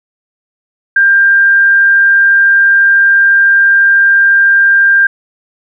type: tone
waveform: sine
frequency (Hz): 1593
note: G6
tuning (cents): +27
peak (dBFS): -4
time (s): 0.96-5.07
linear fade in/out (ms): 5
effects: none